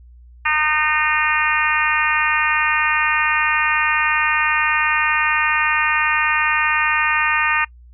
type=harmonic tone; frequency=305.8 Hz; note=D#4; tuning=30 cents flat; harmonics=3 / 4 / 5 / 6 / 7 / 8 / 9; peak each=-24 / -22 / -25 / -20 / -26 / -21 / -25 dBFS; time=0.45-7.65 s; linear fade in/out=10 ms; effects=noise-tail reverb RT60 0.1 s tail -23 dB re dry + added 60 Hz sine -41 dBFS peak until 7.93 s